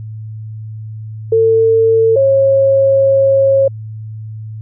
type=tone pair in turn; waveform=sine; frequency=449.4 / 543.6 Hz; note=A4 / C#5; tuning=+37 / -34 cents; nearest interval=minor third; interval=329 cents; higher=second; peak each=-7 dBFS; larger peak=neither; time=1.32-2.16 / 2.16-3.68 s; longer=second; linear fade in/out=5 ms; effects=added 109 Hz sine -24 dBFS peak until 4.61 s